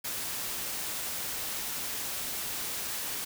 white noise, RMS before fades -35 dBFS, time 0.04-3.25 s, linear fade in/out 10 ms, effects none

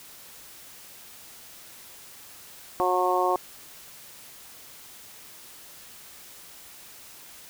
harmonic tone, 181.7 Hz, F#3, 31 cents flat, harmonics 2 / 3 / 4 / 5 / 6, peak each -27 / -29 / -26 / -28 / -27 dBFS, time 2.8-3.36 s, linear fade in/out 0 ms, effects white hiss -47 dBFS RMS until 7.49 s

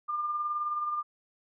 sine tone with tremolo, 1200 Hz, D6, 37 cents sharp, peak -27 dBFS, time 0.08-1.03 s, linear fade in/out 20 ms, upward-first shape sine, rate 19 Hz, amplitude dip 40%, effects none

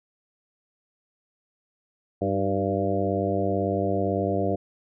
harmonic tone with a mistuned harmonic, 98 Hz, G2, in tune, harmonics 1 / 2 / 3 / 4 / 5 / 6 / 7, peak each -30 / -30 / -30 / -30 / -30 / -30 / -30 dBFS, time 2.21-4.56 s, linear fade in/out 10 ms, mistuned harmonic 3, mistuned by +51 cents, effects none

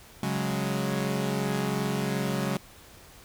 sawtooth chord, C# suspended fourth, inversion none, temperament equal, 138.59 / 185 / 207.7 Hz, C#3 / F#3 / G#3, 0 / 0 / 0 cents, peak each -27 dBFS, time 0.23-2.57 s, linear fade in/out 2 ms, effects pink hiss -51 dBFS RMS until 3.24 s

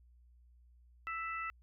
harmonic tone, 661 Hz, E5, 5 cents sharp, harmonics 2 / 3 / 4, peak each -39 / -43 / -45 dBFS, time 1.07-1.5 s, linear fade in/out 0 ms, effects added 60 Hz sine -60 dBFS peak until 1.62 s

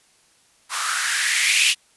violet noise with band-pass filter sweep, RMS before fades -20 dBFS, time 0.69-1.75 s, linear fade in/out 50 ms, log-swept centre 1100 to 2800 Hz, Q 4.5, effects white hiss -58 dBFS RMS until 1.96 s + resampled to 24000 Hz

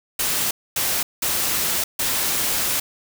white noise bursts at uneven times, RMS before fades -22 dBFS, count 4, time 0.19-0.51 / 0.76-1.03 / 1.22-1.84 / 1.99-2.8 s, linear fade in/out 5 ms, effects none

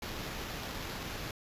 pink noise with sample-and-hold, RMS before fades -40 dBFS, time 0.02-1.31 s, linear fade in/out 2 ms, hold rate 8820 Hz, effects resampled to 32000 Hz

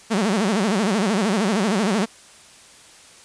sawtooth tone with vibrato, 205.4 Hz, G#3, 19 cents flat, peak -14 dBFS, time 0.1-2.06 s, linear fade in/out 20 ms, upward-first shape sine, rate 13 Hz, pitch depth 200 cents each way, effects white hiss -47 dBFS RMS until 3.24 s + resampled to 22050 Hz

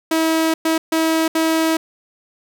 sawtooth tone bursts at uneven times, 322.3 Hz, E4, 39 cents flat, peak -11 dBFS, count 4, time 0.11-0.54 / 0.65-0.78 / 0.92-1.28 / 1.35-1.77 s, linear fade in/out 5 ms, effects none

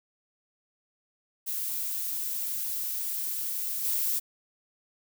violet noise with level steps, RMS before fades -32 / -28 dBFS, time 1.46-4.2 s, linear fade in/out 20 ms, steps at 3.83 s, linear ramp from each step 20 ms, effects none

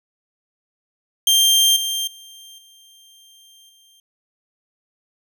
sawtooth tone with level steps, 3174 Hz, G7, 21 cents sharp, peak -9 / -18 / -37 / -44 / -48 dBFS, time 1.27-4 s, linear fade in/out 2 ms, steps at 1.76 / 2.07 / 2.58 / 3.69 s, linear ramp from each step 5 ms, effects none

